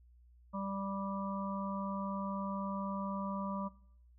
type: harmonic tone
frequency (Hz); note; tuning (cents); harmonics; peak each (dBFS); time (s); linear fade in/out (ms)
196; G3; 0; 1 / 3 / 5 / 6; -38 / -44 / -43 / -44; 0.53-3.69; 20
effects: noise-tail reverb RT60 0.7 s tail -21 dB re dry + added 60 Hz sine -59 dBFS peak until 4.18 s